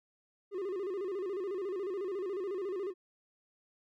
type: tone with vibrato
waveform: triangle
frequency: 382.5 Hz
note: G4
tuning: 42 cents flat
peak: -32 dBFS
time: 0.51-2.94 s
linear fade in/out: 50 ms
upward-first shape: square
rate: 14 Hz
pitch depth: 100 cents each way
effects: none